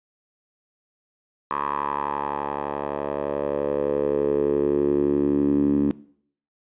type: tone with band-pass filter sweep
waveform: 10% pulse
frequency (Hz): 71.7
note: D2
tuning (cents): -41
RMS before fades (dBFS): -23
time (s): 1.51-5.91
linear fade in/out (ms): 0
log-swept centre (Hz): 1100 to 260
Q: 4.3
effects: noise-tail reverb RT60 0.6 s tail -20 dB re dry + resampled to 8000 Hz